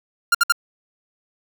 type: tone bursts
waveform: 45% pulse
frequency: 1396.9 Hz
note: F6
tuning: in tune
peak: -12 dBFS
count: 3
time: 0.32-0.523 s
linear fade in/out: 5 ms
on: 27 ms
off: 61 ms
effects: none